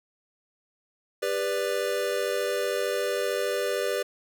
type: chord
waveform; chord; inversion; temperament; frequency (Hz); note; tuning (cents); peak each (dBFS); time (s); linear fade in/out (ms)
square; G major; none; equal with one note detuned; 398.6 / 493.9 / 587.3; G4 / B4 / D5; +29 / 0 / 0; -31 / -30 / -31; 1.22-4.03; 10
effects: none